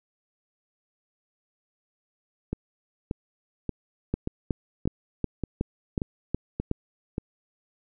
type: two click trains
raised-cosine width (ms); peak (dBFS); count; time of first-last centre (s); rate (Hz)
3; -12 / -15; 8 / 9; 4.14-6.714 / 2.53-7.181; 2.72 / 1.72
effects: none